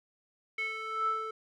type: tone with band-pass filter sweep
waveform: square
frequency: 440 Hz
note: A4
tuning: in tune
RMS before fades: -34 dBFS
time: 0.58-1.31 s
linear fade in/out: 5 ms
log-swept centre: 2300 to 1000 Hz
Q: 7.2
effects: none